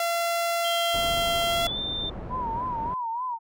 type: tone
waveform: sawtooth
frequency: 682 Hz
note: F5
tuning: 41 cents flat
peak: -20 dBFS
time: 0-1.67 s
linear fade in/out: 2 ms
type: tone with pitch glide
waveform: sine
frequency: 3192 to 3583 Hz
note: G7 to A7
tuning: +31 to +31 cents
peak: -28 dBFS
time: 0.64-2.1 s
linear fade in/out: 10 ms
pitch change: +200 cents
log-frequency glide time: 1.48-1.79 s
type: low-pass noise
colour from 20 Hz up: pink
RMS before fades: -36 dBFS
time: 0.94-2.94 s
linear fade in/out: 0 ms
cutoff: 830 Hz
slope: 12 dB/octave
type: tone with vibrato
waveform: sine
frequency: 960 Hz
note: B5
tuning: 49 cents flat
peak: -27 dBFS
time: 2.29-3.39 s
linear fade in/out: 50 ms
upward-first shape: sine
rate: 3.4 Hz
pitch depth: 110 cents each way
effects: none